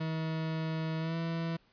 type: tone with pitch glide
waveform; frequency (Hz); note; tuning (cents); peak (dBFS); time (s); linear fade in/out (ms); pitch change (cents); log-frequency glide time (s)
40% pulse; 160 to 165.45; D#3 to E3; +49 to +7; -31; 0-1.57; 10; +58; 0.99-1.16
effects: pink hiss -67 dBFS RMS until 1.72 s + resampled to 11025 Hz